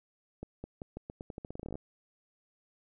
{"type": "accelerating click train", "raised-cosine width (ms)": 2, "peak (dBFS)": -27, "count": 19, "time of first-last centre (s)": [0.43, 1.755], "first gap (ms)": 210, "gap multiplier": 0.85, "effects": []}